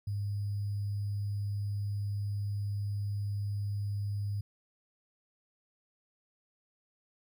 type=tone with sample-and-hold; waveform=sine; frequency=101.6 Hz; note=G#2; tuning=38 cents flat; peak=-31 dBFS; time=0.07-4.41 s; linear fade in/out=5 ms; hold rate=4900 Hz; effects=none